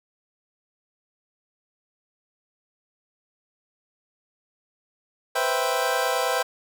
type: chord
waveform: 25% pulse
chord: C major seventh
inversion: third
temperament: equal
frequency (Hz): 493.9 / 523.3 / 659.3 / 784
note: B4 / C5 / E5 / G5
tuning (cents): 0 / 0 / 0 / 0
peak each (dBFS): -24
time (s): 5.35-6.43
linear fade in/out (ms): 10
effects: none